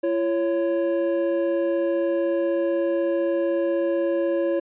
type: tone pair together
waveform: triangle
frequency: 339.6 / 554 Hz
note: F4 / C#5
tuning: -48 / -1 cents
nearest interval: minor sixth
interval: 847 cents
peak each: -21 dBFS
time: 0.03-4.6 s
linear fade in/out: 10 ms
effects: resampled to 8000 Hz